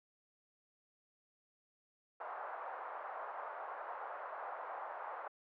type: band-pass noise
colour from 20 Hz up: pink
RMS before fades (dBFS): -45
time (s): 2.2-5.28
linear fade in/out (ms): 5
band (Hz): 620 to 1300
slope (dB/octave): 24
effects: high-pass 400 Hz 12 dB/octave